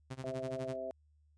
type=tone with tremolo; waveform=sawtooth; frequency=130.81 Hz; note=C3; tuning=in tune; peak=-35 dBFS; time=0.1-0.76 s; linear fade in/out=10 ms; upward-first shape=sine; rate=12 Hz; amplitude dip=95%
type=harmonic tone; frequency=130.81 Hz; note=C3; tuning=in tune; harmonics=2 / 3 / 4 / 5; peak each=-50 / -47 / -45 / -39 dBFS; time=0.24-0.91 s; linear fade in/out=0 ms
effects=added 75 Hz sine -65 dBFS peak until 1.37 s + resampled to 22050 Hz